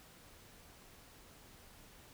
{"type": "silence", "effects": ["pink hiss -59 dBFS RMS until 2.13 s"]}